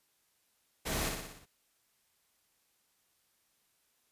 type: noise with echo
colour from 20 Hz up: pink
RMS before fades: -35 dBFS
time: 0.85-1.1 s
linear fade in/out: 20 ms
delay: 60 ms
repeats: 6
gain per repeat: -4 dB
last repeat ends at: 1.46 s
effects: white hiss -74 dBFS RMS until 4.11 s + resampled to 32000 Hz